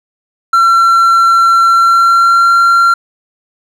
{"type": "tone with pitch glide", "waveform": "triangle", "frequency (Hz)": [1357, 1375.1], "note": ["E6", "F6"], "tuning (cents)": [50, -27], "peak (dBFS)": -3, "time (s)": [0.53, 2.94], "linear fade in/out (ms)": 5, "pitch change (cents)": 23, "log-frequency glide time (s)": [1.69, 2.53], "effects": []}